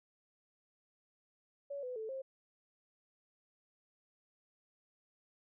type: tone with pitch steps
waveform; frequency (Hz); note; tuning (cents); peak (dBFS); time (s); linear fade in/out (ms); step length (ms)
sine; 564 / 502 / 439.6 / 532; C#5 / B4 / A4 / C5; +30 / +28 / -2 / +29; -39; 1.7-2.22; 10; 130
effects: none